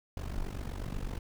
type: noise with amplitude modulation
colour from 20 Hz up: brown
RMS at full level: -33 dBFS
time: 0.17-1.19 s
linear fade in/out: 2 ms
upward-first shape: sine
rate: 48 Hz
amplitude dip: 85%
effects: none